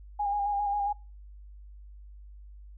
sine tone with vibrato, 815 Hz, G#5, 33 cents flat, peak -26 dBFS, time 0.19-0.93 s, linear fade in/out 10 ms, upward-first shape square, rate 7.4 Hz, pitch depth 26 cents each way, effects noise-tail reverb RT60 0.3 s tail -22 dB re dry + added 50 Hz sine -45 dBFS peak until 2.77 s

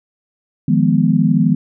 sine chord, F half-diminished seventh, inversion third, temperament equal, 155.56 / 174.61 / 207.7 / 246.9 Hz, Eb3 / F3 / Ab3 / Cb4, 0 / 0 / 0 / 0 cents, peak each -16 dBFS, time 0.68-1.55 s, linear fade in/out 5 ms, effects none

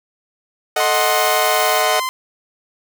sawtooth chord, D# diminished, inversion second, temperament equal, 440 / 622.3 / 740 Hz, A4 / D#5 / F#5, 0 / 0 / 0 cents, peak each -20 / -15 / -15 dBFS, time 0.76-2 s, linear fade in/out 5 ms
sawtooth tone with pitch glide, 1052 to 1036.3 Hz, C6 to C6, +9 to -17 cents, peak -16 dBFS, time 0.8-2.09 s, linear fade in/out 0 ms, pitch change -26 cents, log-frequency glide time 1.36-1.96 s
blue noise, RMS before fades -27 dBFS, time 0.94-1.82 s, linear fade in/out 5 ms
effects none

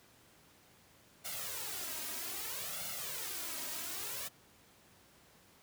white noise with flanger, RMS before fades -41 dBFS, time 1.24-4.29 s, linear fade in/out 20 ms, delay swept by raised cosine 1.4 to 3.2 ms, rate 0.62 Hz, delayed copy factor +0.8, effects pink hiss -63 dBFS RMS until 5.62 s + high-pass 80 Hz 12 dB/octave

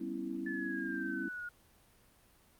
sine chord, C# half-diminished seventh, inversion second, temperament equal with one note detuned, 196 / 246.9 / 272.4 / 329.6 Hz, G3 / B3 / C#4 / E4, 0 / 0 / -30 / 0 cents, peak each -44 / -43 / -41 / -40 dBFS, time 0-1.29 s, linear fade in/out 10 ms
sine exponential sweep, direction down, 1745 to 1431 Hz, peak -39 dBFS, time 0.46-1.49 s, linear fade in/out 5 ms
effects pink hiss -65 dBFS RMS until 2.59 s + Opus 32 kbps

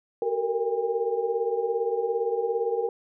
sine tone cluster, 381.7 / 451.2 / 468.7 / 803 Hz, G4 / A4 / A#4 / G5, -46 / +44 / +9 / +41 cents, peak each -33 / -29 / -26 / -34 dBFS, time 0.22-2.89 s, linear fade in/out 2 ms, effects none

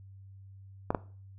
clicks, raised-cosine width 1 ms, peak -13 dBFS, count 2, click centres 0.905 / 0.948 s, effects noise-tail reverb RT60 0.4 s tail -18 dB re dry + added 97 Hz sine -48 dBFS peak until 1.38 s

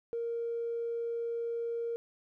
triangle tone with tanh clipping, 466.2 Hz, A#4, in tune, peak -32 dBFS, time 0.13-1.96 s, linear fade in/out 0 ms, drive 4 dB, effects none

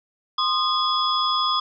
sine tone cluster, 1050 / 1230 / 3372 / 5030 Hz, C6 / D#6 / G#7 / D#8, +6 / -20 / +26 / +18 cents, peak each -25 / -23 / -24 / -29 dBFS, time 0.38-1.6 s, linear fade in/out 5 ms, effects none

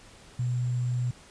sine tone with sample-and-hold, 123.47 Hz, B2, in tune, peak -25 dBFS, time 0.39-1.11 s, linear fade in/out 5 ms, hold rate 7350 Hz, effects pink hiss -52 dBFS RMS until 1.3 s + resampled to 22050 Hz

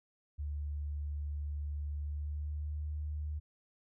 sine tone with pitch glide, 73.3 to 75.19 Hz, D2 to D2, -3 to +41 cents, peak -35 dBFS, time 0.38-3.4 s, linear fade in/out 20 ms, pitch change +44 cents, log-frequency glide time 1.98-2.76 s, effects none

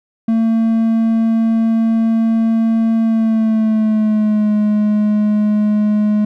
triangle tone with pitch glide, 225.6 to 210.5 Hz, A3 to G#3, +44 to +24 cents, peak -9 dBFS, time 0.28-6.25 s, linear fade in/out 5 ms, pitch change -120 cents, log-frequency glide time 3.01-4.53 s, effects none

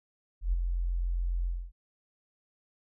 sine tone with ADSR envelope, 43.65 Hz, F1, in tune, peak -22 dBFS, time 0.41-1.72 s, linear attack 120 ms, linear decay 15 ms, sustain -5 dB, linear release 260 ms, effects none

